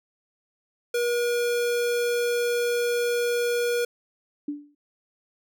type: tone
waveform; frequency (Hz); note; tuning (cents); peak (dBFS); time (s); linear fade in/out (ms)
square; 479.4; A#4; +48; -23; 0.94-3.85; 5
type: tone with exponential decay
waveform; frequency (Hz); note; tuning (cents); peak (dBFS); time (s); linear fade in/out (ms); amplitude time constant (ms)
sine; 291.7; D4; -12; -24; 4.48-4.75; 5; 58
effects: none